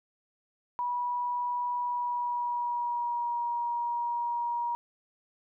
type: tone with pitch glide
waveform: sine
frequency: 974 to 950.7 Hz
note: B5 to A#5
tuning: -24 to +34 cents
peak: -28 dBFS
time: 0.79-4.75 s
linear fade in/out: 0 ms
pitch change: -42 cents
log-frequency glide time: 1.78-3.42 s
effects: none